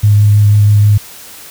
sine tone with vibrato, 103.83 Hz, G#2, in tune, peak -4 dBFS, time 0.03-0.98 s, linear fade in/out 10 ms, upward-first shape triangle, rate 6.2 Hz, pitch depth 15 cents each way, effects white hiss -33 dBFS RMS until 1.5 s

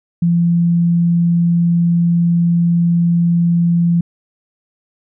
sine tone, 170.9 Hz, F3, 37 cents flat, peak -10 dBFS, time 0.22-4.01 s, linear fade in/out 5 ms, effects none

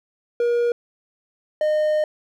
triangle tone pair in turn, 476.2 / 611.6 Hz, A#4 / D#5, +37 / -30 cents, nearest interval major third, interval 433 cents, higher second, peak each -15 dBFS, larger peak neither, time 0.4-0.72 / 1.61-2.04 s, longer second, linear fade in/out 2 ms, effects none

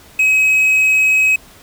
triangle tone with quantisation, 2547 Hz, D#7, 40 cents sharp, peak -8 dBFS, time 0.19-1.36 s, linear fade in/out 5 ms, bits 6, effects pink hiss -43 dBFS RMS until 1.62 s

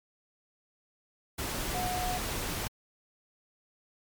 sine tone in noise, 727 Hz, F#5, 31 cents flat, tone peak -32 dBFS, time 1.74-2.18 s, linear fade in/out 10 ms, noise pink, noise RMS -34 dBFS, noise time 1.38-2.68 s, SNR -1 dB, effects MP3 96 kbps

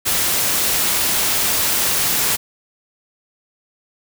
white noise, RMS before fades -18 dBFS, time 0.05-2.37 s, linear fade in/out 20 ms, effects none

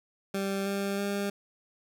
20% pulse tone with pitch steps, 196 / 198.39 / 200.8 Hz, G3 / G3 / G3, 0 / +21 / +42 cents, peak -24 dBFS, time 0.34-1.3 s, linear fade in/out 5 ms, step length 320 ms, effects none

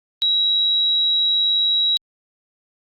sine tone, 3867 Hz, B7, 37 cents flat, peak -15 dBFS, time 0.22-1.97 s, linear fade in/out 0 ms, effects Opus 48 kbps

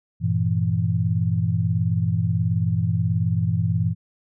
sine chord, E diminished, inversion first, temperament equal, 98 / 116.54 / 164.81 Hz, G2 / Bb2 / E3, 0 / 0 / 0 cents, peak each -23 dBFS, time 0.2-3.95 s, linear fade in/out 50 ms, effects none

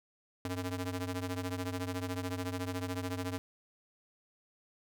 sawtooth ring-modulated tone, 182.2 Hz, F#3, 26 cents flat, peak -28 dBFS, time 0.45-3.38 s, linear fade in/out 0 ms, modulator 84.2 Hz, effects none

